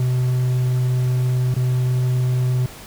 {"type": "tone with dropouts", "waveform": "triangle", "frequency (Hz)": 126.3, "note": "B2", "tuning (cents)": 39, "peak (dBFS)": -14, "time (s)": [0, 2.66], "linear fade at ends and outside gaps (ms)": 2, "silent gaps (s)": [1.542, 1.565], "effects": ["pink hiss -39 dBFS RMS until 2.86 s"]}